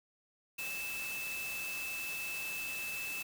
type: tone in noise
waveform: sine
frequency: 2628 Hz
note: E7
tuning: 6 cents flat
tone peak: -38 dBFS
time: 0.58-3.23 s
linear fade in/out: 10 ms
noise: white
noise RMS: -44 dBFS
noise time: 0.58-3.23 s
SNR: +3 dB
effects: none